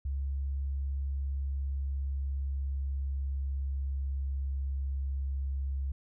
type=tone with pitch glide; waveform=sine; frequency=68.7 to 68.03 Hz; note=C#2 to C#2; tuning=-15 to -32 cents; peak=-30 dBFS; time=0.05-5.92 s; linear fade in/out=5 ms; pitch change=-17 cents; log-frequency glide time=1.08-4.65 s; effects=none